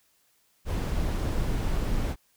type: noise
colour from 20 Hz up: brown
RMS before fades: -27 dBFS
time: 0.65-2.16 s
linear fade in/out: 50 ms
effects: white hiss -67 dBFS RMS until 2.36 s